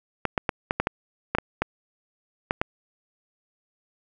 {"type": "clicks", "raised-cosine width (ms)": 0.5, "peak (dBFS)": -7, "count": 11, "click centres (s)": [0.253, 0.378, 0.492, 0.709, 0.8, 0.871, 1.35, 1.385, 1.62, 2.509, 2.615], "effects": []}